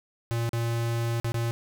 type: tone with dropouts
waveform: square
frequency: 116.54 Hz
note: A#2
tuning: in tune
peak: -26 dBFS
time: 0.31-1.51 s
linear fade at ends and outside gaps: 0 ms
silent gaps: 0.492-0.532 / 1.2-1.245 / 1.32-1.343 s
effects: none